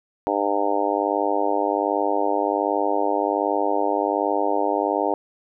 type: harmonic tone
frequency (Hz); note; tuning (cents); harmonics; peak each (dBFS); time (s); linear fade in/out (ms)
101.3; G#2; -43; 3 / 4 / 5 / 6 / 7 / 8 / 9; -27 / -27 / -27 / -27 / -27 / -27 / -27; 0.27-5.14; 0
effects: none